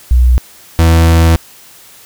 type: tone pair in turn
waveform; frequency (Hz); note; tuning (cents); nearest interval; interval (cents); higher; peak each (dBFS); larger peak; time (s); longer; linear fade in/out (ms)
sine / 40% pulse; 61.74 / 82.41; B1 / E2; 0 / 0; perfect fourth; 500; second; -4; neither; 0.11-0.38 / 0.79-1.36; second; 0
effects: white hiss -39 dBFS RMS until 2.05 s